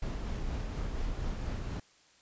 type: noise with tremolo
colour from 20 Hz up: brown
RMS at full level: -34 dBFS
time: 0.02-1.8 s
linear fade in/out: 5 ms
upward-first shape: sine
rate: 4.2 Hz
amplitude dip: 25%
effects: white hiss -63 dBFS RMS until 2.21 s + resampled to 16000 Hz